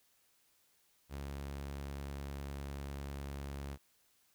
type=tone; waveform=sawtooth; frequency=69.9 Hz; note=C#2; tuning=15 cents sharp; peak=-37 dBFS; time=1.09-3.78 s; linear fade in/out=50 ms; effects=white hiss -72 dBFS RMS until 4.34 s